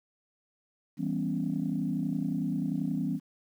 sine chord, C# half-diminished seventh, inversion first, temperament equal with one note detuned, 164.05 / 196 / 246.9 / 277.2 Hz, E3 / G3 / B3 / C#4, -8 / 0 / 0 / 0 cents, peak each -33 dBFS, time 0.97-3.2 s, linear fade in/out 50 ms, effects tanh soft clip ceiling -19 dBFS + 10-bit

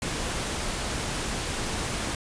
pink noise, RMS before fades -30 dBFS, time 0.02-2.15 s, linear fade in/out 2 ms, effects resampled to 22050 Hz

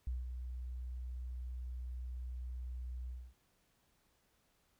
sine tone with ADSR envelope, 62 Hz, B1, 7 cents sharp, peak -34 dBFS, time 0.07-3.34 s, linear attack 3 ms, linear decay 170 ms, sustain -6 dB, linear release 250 ms, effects pink hiss -75 dBFS RMS until 4.79 s

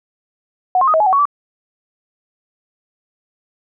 sine tone with pitch steps, 737 / 1066 / 1248 / 639 / 844 / 753 / 1116 / 1158 Hz, F#5 / C6 / D#6 / D#5 / G#5 / F#5 / C#6 / D6, -7 / +32 / +5 / +46 / +28 / +30 / +11 / -25 cents, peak -10 dBFS, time 0.75-1.254 s, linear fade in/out 2 ms, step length 63 ms, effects none

